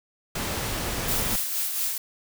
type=noise; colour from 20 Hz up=pink; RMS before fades=-29 dBFS; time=0.35-1.36 s; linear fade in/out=5 ms
type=noise with tremolo; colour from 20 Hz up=blue; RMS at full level=-26 dBFS; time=1.08-1.98 s; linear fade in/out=2 ms; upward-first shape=sine; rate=4.3 Hz; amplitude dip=40%
effects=none